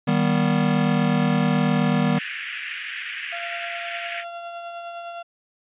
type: chord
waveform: square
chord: Eb augmented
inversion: none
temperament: just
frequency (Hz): 155.56 / 194.45 / 243.1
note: Eb3 / G3 / B3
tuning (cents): 0 / -14 / -27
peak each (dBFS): -23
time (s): 0.07-2.19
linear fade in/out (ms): 10
type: band-pass noise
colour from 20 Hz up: pink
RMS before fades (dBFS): -32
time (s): 2.15-4.25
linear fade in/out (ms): 50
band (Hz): 1600 to 3000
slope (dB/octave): 48
type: tone with tremolo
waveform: 35% pulse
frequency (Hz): 687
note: F5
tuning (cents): -29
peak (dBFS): -29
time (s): 3.32-5.23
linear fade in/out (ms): 10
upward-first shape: triangle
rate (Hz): 9.8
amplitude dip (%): 35
effects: resampled to 8000 Hz